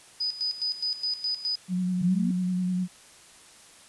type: tone with tremolo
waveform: sine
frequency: 4978 Hz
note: D#8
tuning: in tune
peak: -25 dBFS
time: 0.2-1.56 s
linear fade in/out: 10 ms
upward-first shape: square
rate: 4.8 Hz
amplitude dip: 75%
type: tone with vibrato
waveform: sine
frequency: 182 Hz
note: F#3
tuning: 28 cents flat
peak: -24 dBFS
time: 1.68-2.88 s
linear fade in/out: 50 ms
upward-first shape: square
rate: 10 Hz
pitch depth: 19 cents each way
type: linear sweep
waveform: sine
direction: up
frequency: 156.8 to 250 Hz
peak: -26 dBFS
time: 2.01-2.31 s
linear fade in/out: 5 ms
effects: white hiss -52 dBFS RMS until 3.88 s + resampled to 24000 Hz